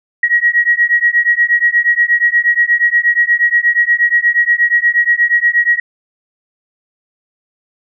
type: beating tone pair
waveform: sine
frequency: 1898 / 1906.4 Hz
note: A#6 / A#6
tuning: +31 / +38 cents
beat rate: 8.4 Hz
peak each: -12 dBFS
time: 0.23-5.8 s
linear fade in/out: 5 ms
effects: none